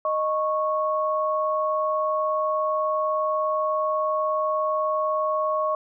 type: tone pair together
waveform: sine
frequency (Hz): 619.5 / 1103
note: D#5 / C#6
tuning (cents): -8 / -9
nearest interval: minor seventh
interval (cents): 999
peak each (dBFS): -24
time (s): 0.05-5.75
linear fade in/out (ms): 2
effects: none